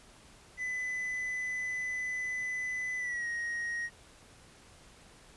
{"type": "tone with pitch glide", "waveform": "triangle", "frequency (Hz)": [2004, 1880.6], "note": ["B6", "A#6"], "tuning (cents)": [25, 15], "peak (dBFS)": -31, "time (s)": [0.57, 3.9], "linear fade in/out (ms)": 50, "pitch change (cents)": -110, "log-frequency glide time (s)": [2.98, 3.27], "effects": ["pink hiss -57 dBFS RMS until 5.36 s", "resampled to 24000 Hz"]}